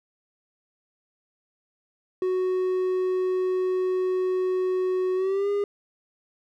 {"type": "tone with pitch glide", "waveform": "triangle", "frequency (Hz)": [370, 405.8], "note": ["F#4", "G#4"], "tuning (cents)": [0, -40], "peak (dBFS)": -20, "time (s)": [2.22, 5.64], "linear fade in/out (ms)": 2, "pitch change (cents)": 160, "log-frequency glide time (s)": [5.15, 5.49], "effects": []}